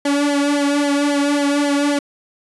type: tone with flanger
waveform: sawtooth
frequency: 286.7 Hz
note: D4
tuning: 42 cents flat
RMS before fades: -17 dBFS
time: 0.05-1.99 s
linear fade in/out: 5 ms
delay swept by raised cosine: 0.76 to 2.56 ms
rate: 3.7 Hz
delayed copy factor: -1
effects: resampled to 24000 Hz